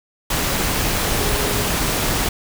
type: tone in noise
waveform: sine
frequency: 415.3 Hz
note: G#4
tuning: in tune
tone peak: -28 dBFS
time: 1.19-1.68 s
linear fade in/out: 5 ms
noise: pink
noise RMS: -20 dBFS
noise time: 0.3-2.29 s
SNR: -11 dB
effects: none